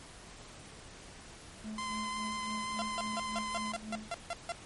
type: tone with tremolo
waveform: triangle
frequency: 216.2 Hz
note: A3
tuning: 30 cents flat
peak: -36 dBFS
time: 1.64-4.08 s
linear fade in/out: 5 ms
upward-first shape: sine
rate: 3.6 Hz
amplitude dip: 75%
type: tone with vibrato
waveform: sawtooth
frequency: 1032 Hz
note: C6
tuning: 24 cents flat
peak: -32 dBFS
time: 1.78-3.72 s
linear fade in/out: 2 ms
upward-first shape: sine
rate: 5.7 Hz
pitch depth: 14 cents each way
type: tone bursts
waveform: sawtooth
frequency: 685 Hz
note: F5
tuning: 34 cents flat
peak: -30 dBFS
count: 10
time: 2.79-4.52 s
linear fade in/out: 0 ms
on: 29 ms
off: 160 ms
effects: pink hiss -51 dBFS RMS until 4.65 s + MP3 48 kbps